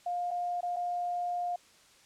sine tone with dropouts, 707 Hz, F5, 21 cents sharp, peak -30 dBFS, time 0.06-1.56 s, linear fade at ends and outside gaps 5 ms, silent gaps 0.308-0.312 / 0.608-0.629 / 0.762-0.766 s, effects white hiss -60 dBFS RMS until 2.05 s + low-pass 8000 Hz 12 dB/octave

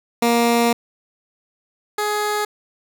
15% pulse tone pair in turn, 235.2 / 419.1 Hz, A#3 / G#4, +16 / +16 cents, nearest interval minor seventh, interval 1000 cents, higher second, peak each -8 / -13 dBFS, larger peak first, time 0.22-0.73 / 1.98-2.45 s, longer first, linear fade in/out 5 ms, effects none

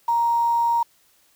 sine tone with quantisation, 936 Hz, A#5, 7 cents sharp, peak -17 dBFS, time 0.08-0.83 s, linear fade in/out 5 ms, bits 7, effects white hiss -60 dBFS RMS until 1.35 s

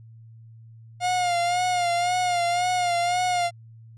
45% pulse tone with vibrato, 710 Hz, F5, 28 cents sharp, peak -21 dBFS, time 1-3.51 s, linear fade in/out 50 ms, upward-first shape sine, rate 1.9 Hz, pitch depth 48 cents each way, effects added 113 Hz sine -44 dBFS peak until 3.97 s + resampled to 22050 Hz

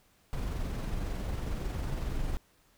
brown noise with amplitude modulation, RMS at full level -32 dBFS, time 0.33-2.37 s, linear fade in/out 0 ms, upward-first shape sine, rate 22 Hz, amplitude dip 30%, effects pink hiss -66 dBFS RMS until 2.77 s

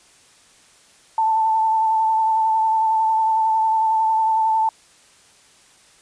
sine tone with vibrato, 884 Hz, A5, 8 cents sharp, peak -15 dBFS, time 1.18-4.69 s, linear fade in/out 2 ms, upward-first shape triangle, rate 11 Hz, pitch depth 25 cents each way, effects white hiss -52 dBFS RMS until 6.01 s + resampled to 22050 Hz

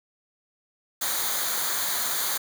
white noise with comb filter, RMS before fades -27 dBFS, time 1.01-2.38 s, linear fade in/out 10 ms, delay 0.37 ms, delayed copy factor -0.7, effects none

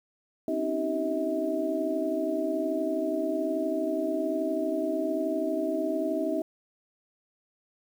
sine tone cluster, 262 / 280.8 / 313.8 / 383.1 / 642 Hz, C4 / C#4 / D#4 / G4 / E5, +2 / +22 / +15 / -40 / -46 cents, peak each -35 / -37 / -30 / -34 / -30 dBFS, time 0.48-6.42 s, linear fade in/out 2 ms, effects 9-bit

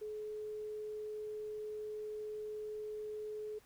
sine tone, 426.2 Hz, G#4, 45 cents sharp, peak -40 dBFS, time 0.01-3.59 s, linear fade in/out 10 ms, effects pink hiss -66 dBFS RMS until 3.65 s

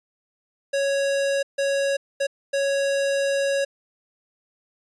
square tone bursts at uneven times, 554.4 Hz, C#5, in tune, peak -21 dBFS, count 4, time 0.73-1.43 / 1.58-1.97 / 2.2-2.27 / 2.53-3.65 s, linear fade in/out 10 ms, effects resampled to 22050 Hz

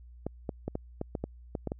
clicks, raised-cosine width 2 ms, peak -19 dBFS, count 10, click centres 0.266 / 0.492 / 0.68 / 0.754 / 1.014 / 1.152 / 1.24 / 1.552 / 1.673 / 1.719 s, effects added 60 Hz sine -48 dBFS peak until 1.79 s

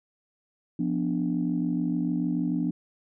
sine chord, B diminished, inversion second, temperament equal, 174.61 / 246.9 / 293.7 Hz, F3 / B3 / D4, 0 / 0 / 0 cents, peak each -28 dBFS, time 0.79-2.71 s, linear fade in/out 5 ms, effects tanh soft clip ceiling -16 dBFS

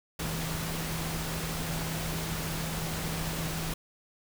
sine tone in noise, 161.7 Hz, E3, 33 cents flat, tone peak -35 dBFS, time 0.19-3.74 s, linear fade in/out 5 ms, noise pink, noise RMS -35 dBFS, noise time 0.19-3.74 s, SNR -3 dB, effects none

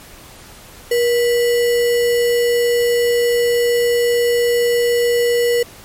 sine tone with sample-and-hold, 477.1 Hz, A#4, 40 cents sharp, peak -12 dBFS, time 0.91-5.63 s, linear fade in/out 5 ms, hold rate 2450 Hz, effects pink hiss -40 dBFS RMS until 5.84 s + MP3 64 kbps

